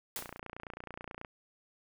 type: noise with exponential decay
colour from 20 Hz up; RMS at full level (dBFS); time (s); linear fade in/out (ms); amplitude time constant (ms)
white; -36; 0.16-0.38; 2; 46
type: click train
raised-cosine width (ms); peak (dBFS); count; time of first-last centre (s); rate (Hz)
0.5; -27; 32; 0.19-1.248; 29.3
effects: none